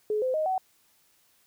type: tone with pitch steps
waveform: sine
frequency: 425 / 514.2 / 622.2 / 752.9 Hz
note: G#4 / C5 / D#5 / F#5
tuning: +40 / -30 / 0 / +30 cents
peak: -24 dBFS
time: 0.1-0.58 s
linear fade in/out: 2 ms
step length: 120 ms
effects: white hiss -65 dBFS RMS until 1.46 s